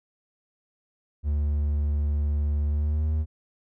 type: tone with pitch glide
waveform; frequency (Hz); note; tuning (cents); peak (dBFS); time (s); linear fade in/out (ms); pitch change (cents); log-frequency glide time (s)
triangle; 73.4 to 77.41; D2 to D#2; 0 to -8; -20; 1.23-3.26; 50; +92; 2.67-3.1
effects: none